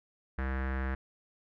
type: tone with low-pass filter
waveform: square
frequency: 66 Hz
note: C2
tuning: 16 cents sharp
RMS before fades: -33 dBFS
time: 0.38-0.95 s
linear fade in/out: 5 ms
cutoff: 1700 Hz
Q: 4.1
effects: none